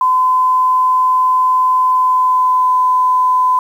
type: tone with pitch glide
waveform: sine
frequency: 1019 to 1012.5 Hz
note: C6 to B5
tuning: -46 to +43 cents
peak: -9 dBFS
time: 0.01-3.59 s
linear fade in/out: 2 ms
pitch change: -11 cents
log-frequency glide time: 1.74-2.7 s
effects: 7-bit